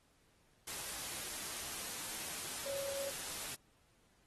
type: tone in noise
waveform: sine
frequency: 554.4 Hz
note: C#5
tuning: in tune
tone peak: -40 dBFS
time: 2.66-3.1 s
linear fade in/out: 5 ms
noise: white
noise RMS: -43 dBFS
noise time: 0.67-3.55 s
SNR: 0 dB
effects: pink hiss -72 dBFS RMS until 4.26 s + AAC 32 kbps